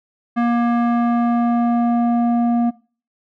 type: tone with low-pass filter sweep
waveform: square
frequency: 236.9 Hz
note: A#3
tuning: 28 cents sharp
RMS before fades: -17 dBFS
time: 0.36-2.71 s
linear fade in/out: 20 ms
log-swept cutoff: 1500 to 610 Hz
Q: 1.4
effects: noise-tail reverb RT60 0.4 s tail -21 dB re dry